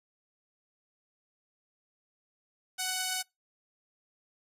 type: tone pair together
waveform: 5% pulse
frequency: 744 / 1496.6 Hz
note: F#5 / F#6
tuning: +9 / +19 cents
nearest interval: octave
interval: 1210 cents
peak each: -20 / -26 dBFS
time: 2.78-3.23 s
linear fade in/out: 20 ms
effects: noise-tail reverb RT60 0.2 s tail -25 dB re dry + resampled to 32000 Hz